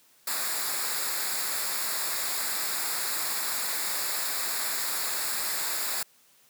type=noise with comb filter; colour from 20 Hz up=white; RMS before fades=-30 dBFS; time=0.27-6.03 s; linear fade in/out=5 ms; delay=0.33 ms; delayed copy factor=-0.7; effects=white hiss -61 dBFS RMS until 6.49 s + high-pass 100 Hz 12 dB/octave